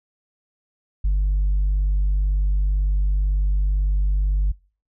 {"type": "tone", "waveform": "sine", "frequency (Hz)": 49, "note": "G1", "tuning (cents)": 0, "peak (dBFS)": -14, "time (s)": [1.04, 4.52], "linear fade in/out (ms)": 10, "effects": ["noise-tail reverb RT60 0.4 s tail -26 dB re dry", "tanh soft clip ceiling -15 dBFS"]}